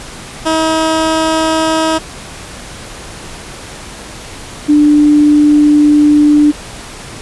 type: tone pair in turn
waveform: 15% pulse / sine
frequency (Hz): 319.5 / 296.3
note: D#4 / D4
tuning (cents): +46 / +15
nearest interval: minor second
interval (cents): 131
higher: first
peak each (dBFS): -4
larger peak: neither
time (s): 0.45-1.99 / 4.68-6.52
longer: second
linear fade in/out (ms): 20
effects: pink hiss -29 dBFS RMS until 7.21 s + resampled to 24000 Hz